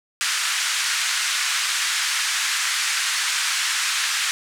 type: band-pass noise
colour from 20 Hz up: pink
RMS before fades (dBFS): -23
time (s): 0.21-4.31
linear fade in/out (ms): 0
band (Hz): 1400 to 9100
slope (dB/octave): 24
effects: none